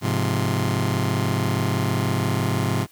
sawtooth chord, F minor, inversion first, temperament just, 104.77 / 130.96 / 174.61 Hz, Ab2 / C3 / F3, +16 / +2 / 0 cents, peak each -20 / -20 / -23 dBFS, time 0.01-2.87 s, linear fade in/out 50 ms, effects white hiss -55 dBFS RMS until 2.91 s

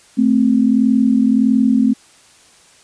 sine tone pair together, 219.8 / 261.4 Hz, A3 / C4, -2 / -1 cents, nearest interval minor third, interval 301 cents, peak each -13 dBFS, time 0.17-1.94 s, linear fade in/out 20 ms, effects white hiss -48 dBFS RMS until 2.83 s + resampled to 22050 Hz

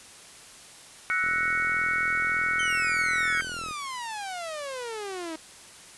sine chord, F# dominant seventh, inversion third, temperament equal with one note detuned, 1318.5 / 1480 / 1888.5 / 2217 Hz, E6 / F#6 / A#6 / C#7, 0 / 0 / +22 / 0 cents, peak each -32 / -27 / -33 / -27 dBFS, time 1.1-3.41 s, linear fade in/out 0 ms
click train, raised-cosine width 2 ms, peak -30 dBFS, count 104, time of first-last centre 1.24-3.71 s, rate 41.7 Hz
sawtooth exponential sweep, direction down, 3136 to 312.7 Hz, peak -29 dBFS, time 2.59-5.36 s, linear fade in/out 5 ms
effects white hiss -48 dBFS RMS until 5.97 s + resampled to 24000 Hz

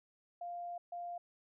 sine tone bursts at uneven times, 698.5 Hz, F5, in tune, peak -40 dBFS, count 2, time 0.41-0.78 / 0.92-1.18 s, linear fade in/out 5 ms, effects none

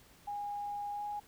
sine tone with pitch glide, 819 to 827.1 Hz, G#5 to G#5, -24 to -7 cents, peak -36 dBFS, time 0.27-1.2 s, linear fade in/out 10 ms, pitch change +17 cents, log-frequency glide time 0.93-1.02 s, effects pink hiss -61 dBFS RMS until 1.27 s

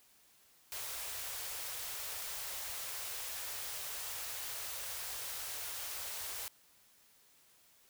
white band-stop noise, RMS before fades -42 dBFS, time 0.72-6.48 s, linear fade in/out 0 ms, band 110 to 440 Hz, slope 24 dB/octave, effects white hiss -66 dBFS RMS until 7.89 s

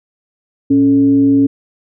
sine tone with frequency modulation, 277.2 Hz, C#4, in tune, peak -7 dBFS, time 0.7-1.47 s, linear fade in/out 10 ms, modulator 163 Hz, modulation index 0.34, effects none

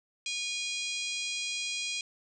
harmonic tone, 817 Hz, G#5, 29 cents flat, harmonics 3 / 4 / 5 / 6 / 7 / 8 / 9 / 10, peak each -36 / -38 / -40 / -42 / -43 / -44 / -45 / -46 dBFS, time 0.26-2.01 s, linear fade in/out 2 ms, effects none

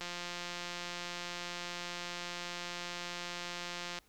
click train, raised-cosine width 0.2 ms, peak -23 dBFS, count 697, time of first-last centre 0.01-3.987 s, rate 175 Hz, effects pink hiss -67 dBFS RMS until 4.08 s

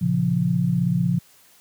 sine chord, Bb minor, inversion none, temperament equal, 116.54 / 138.59 / 174.61 Hz, Bb2 / Db3 / F3, 0 / 0 / 0 cents, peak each -26 / -23 / -20 dBFS, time 0.01-1.19 s, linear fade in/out 10 ms, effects white hiss -54 dBFS RMS until 1.6 s + high-pass 60 Hz 12 dB/octave

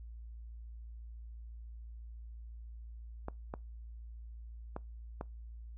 clicks, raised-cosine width 1 ms, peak -25 dBFS, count 4, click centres 3.284 / 3.539 / 4.764 / 5.211 s, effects noise-tail reverb RT60 0.2 s tail -23 dB re dry + added 57 Hz sine -45 dBFS peak until 5.77 s

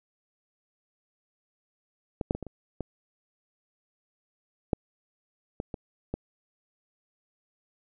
clicks, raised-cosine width 2 ms, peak -16 / -10 / -21 / -22 / -27 / -18 / -10 / -18 / -21 / -17 dBFS, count 10, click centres 2.212 / 2.309 / 2.35 / 2.427 / 2.467 / 2.807 / 4.732 / 5.601 / 5.742 / 6.14 s, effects none

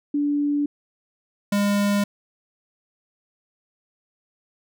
sine / square tone pair in turn, 290 / 203.1 Hz, D4 / G#3, -22 / -38 cents, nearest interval tritone, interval 616 cents, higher first, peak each -19 dBFS, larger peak neither, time 0.14-0.66 / 1.52-2.04 s, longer neither, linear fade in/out 5 ms, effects none

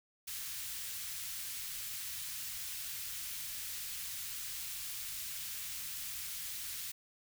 white band-stop noise, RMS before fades -42 dBFS, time 0.27-6.92 s, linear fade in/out 10 ms, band 110 to 1900 Hz, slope 12 dB/octave, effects none

